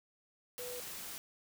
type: tone in noise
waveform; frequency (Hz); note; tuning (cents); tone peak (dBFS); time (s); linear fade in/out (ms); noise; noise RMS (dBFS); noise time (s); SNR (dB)
sine; 493.9; B4; 0; -43; 0.59-0.8; 0; white; -45; 0.58-1.18; -1
effects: none